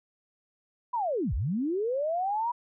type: linear two-way sweep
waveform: sine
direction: down then up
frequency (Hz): 1012 to 45.31 to 977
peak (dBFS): -26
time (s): 0.93-2.52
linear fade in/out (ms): 10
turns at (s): 1.34
effects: none